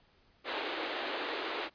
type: band-pass noise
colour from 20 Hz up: pink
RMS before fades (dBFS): -37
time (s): 0.44-1.7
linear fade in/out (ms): 50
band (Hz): 300 to 4200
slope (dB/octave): 48
effects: pink hiss -67 dBFS RMS until 1.74 s + resampled to 11025 Hz